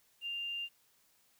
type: tone with quantisation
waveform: sine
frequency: 2794 Hz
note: F7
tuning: in tune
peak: -36 dBFS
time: 0.21-0.69 s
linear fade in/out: 50 ms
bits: 11
effects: white hiss -70 dBFS RMS until 1.39 s